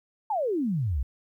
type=exponential sweep; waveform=sine; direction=down; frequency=909 to 58.27 Hz; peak=-24 dBFS; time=0.3-1.03 s; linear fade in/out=5 ms; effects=11-bit